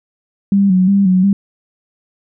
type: tone with vibrato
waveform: sine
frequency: 191.5 Hz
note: G3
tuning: 40 cents flat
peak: -8 dBFS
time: 0.52-1.33 s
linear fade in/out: 2 ms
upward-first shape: square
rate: 2.8 Hz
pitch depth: 62 cents each way
effects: none